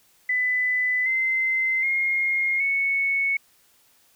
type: tone with pitch steps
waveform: sine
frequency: 2000 / 2068 / 2139 / 2211 Hz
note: B6 / C7 / C7 / C#7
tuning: +21 / -21 / +38 / -5 cents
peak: -20 dBFS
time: 0.29-3.37 s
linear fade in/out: 5 ms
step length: 770 ms
effects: white hiss -60 dBFS RMS until 4.15 s